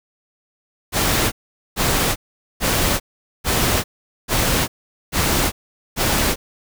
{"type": "noise bursts", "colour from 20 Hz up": "pink", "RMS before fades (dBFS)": -18, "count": 7, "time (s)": [0.92, 6.36], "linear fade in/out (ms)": 50, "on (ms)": 400, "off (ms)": 440, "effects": []}